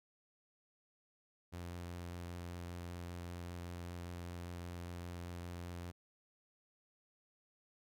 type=tone with vibrato; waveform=sawtooth; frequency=87.31 Hz; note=F2; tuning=in tune; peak=-40 dBFS; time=1.52-5.92 s; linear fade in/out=20 ms; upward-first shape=sine; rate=5.1 Hz; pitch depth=11 cents each way; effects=none